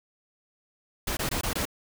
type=noise bursts; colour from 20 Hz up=pink; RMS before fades=-29 dBFS; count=5; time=1.07-1.654 s; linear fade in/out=5 ms; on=100 ms; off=21 ms; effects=none